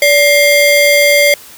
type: ring-modulated tone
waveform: 45% pulse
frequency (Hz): 1344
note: E6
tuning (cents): +33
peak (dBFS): -3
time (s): 0.02-1.34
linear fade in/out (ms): 2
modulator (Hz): 768
effects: white hiss -36 dBFS RMS until 1.57 s